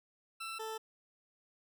20% pulse tone pair in turn, 1336 / 441 Hz, E6 / A4, +23 / +4 cents, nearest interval octave + perfect fifth, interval 1919 cents, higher first, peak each -35 / -34 dBFS, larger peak second, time 0.4-0.59 / 0.59-0.78 s, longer neither, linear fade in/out 10 ms, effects none

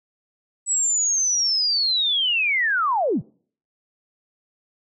sine linear sweep, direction down, 7920 to 88.8 Hz, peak -18 dBFS, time 0.66-3.22 s, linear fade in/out 50 ms, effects noise-tail reverb RT60 0.5 s tail -25 dB re dry

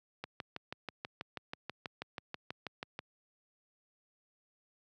click train, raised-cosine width 0.3 ms, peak -23 dBFS, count 18, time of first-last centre 0.24-2.991 s, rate 6.18 Hz, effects high-pass 100 Hz 12 dB/octave

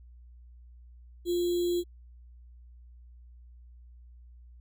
sine tone with sample-and-hold, 350 Hz, F4, 4 cents sharp, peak -25 dBFS, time 1.25-1.84 s, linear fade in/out 50 ms, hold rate 3675 Hz, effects added 60 Hz sine -49 dBFS peak until 4.6 s

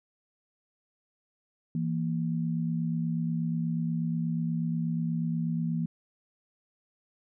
sine tone pair together, 164.81 / 233.1 Hz, E3 / A#3, 0 / 0 cents, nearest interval tritone, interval 600 cents, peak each -28 / -32 dBFS, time 1.75-5.86 s, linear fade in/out 2 ms, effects none

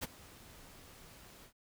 pink noise with ADSR envelope, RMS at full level -36 dBFS, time 0.01-1.53 s, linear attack 24 ms, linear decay 25 ms, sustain -20 dB, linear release 86 ms, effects none

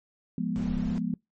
sine chord, F diminished, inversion none, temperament equal with one note detuned, 174.61 / 207.7 / 243.5 Hz, F3 / Ab3 / Cb4, 0 / 0 / -24 cents, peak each -31 dBFS, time 0.38-1.14 s, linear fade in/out 2 ms
brown noise, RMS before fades -36 dBFS, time 0.56-0.98 s, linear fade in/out 0 ms
effects noise-tail reverb RT60 0.2 s tail -25 dB re dry + MP3 32 kbps

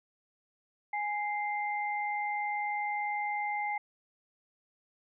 sine tone pair together, 829.8 / 2091 Hz, G#5 / C7, -2 / -2 cents, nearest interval octave + major third, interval 1600 cents, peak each -32 / -35 dBFS, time 0.93-3.78 s, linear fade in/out 5 ms, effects none

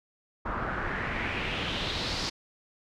pink noise with low-pass filter sweep, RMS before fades -32 dBFS, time 0.45-2.3 s, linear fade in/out 10 ms, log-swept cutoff 1200 to 5100 Hz, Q 3.1, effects none

